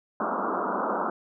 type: band-pass noise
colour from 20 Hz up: white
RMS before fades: -28 dBFS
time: 0.2-1.1 s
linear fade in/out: 2 ms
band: 190 to 1400 Hz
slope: 96 dB/octave
effects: none